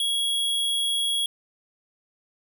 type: tone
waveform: square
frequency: 3322 Hz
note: G#7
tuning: in tune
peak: -23 dBFS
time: 0-1.26 s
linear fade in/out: 2 ms
effects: none